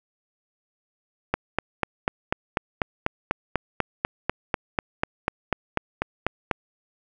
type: click train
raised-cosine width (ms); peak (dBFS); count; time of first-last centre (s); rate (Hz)
0.5; -6; 22; 1.34-6.512; 4.06
effects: none